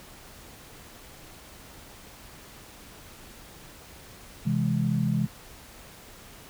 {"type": "chord", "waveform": "sine", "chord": "C augmented", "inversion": "none", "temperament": "equal", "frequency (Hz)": [130.81, 164.81, 207.7], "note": ["C3", "E3", "G#3"], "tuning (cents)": [0, 0, 0], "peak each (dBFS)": -27, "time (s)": [4.45, 5.27], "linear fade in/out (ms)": 20, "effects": ["pink hiss -48 dBFS RMS until 6.49 s"]}